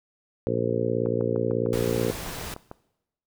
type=harmonic tone; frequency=58.27 Hz; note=A#1; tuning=in tune; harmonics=2 / 3 / 4 / 5 / 6 / 7 / 8 / 9; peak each=-31 / -34 / -32 / -33 / -32 / -31 / -28 / -31 dBFS; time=0.47-2.11 s; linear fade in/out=0 ms
type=click train; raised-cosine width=1 ms; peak=-23 dBFS; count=12; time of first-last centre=1.06-2.714 s; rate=6.65 Hz
type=noise; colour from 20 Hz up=pink; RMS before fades=-35 dBFS; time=1.73-2.54 s; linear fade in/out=0 ms
effects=noise-tail reverb RT60 0.9 s tail -20 dB re dry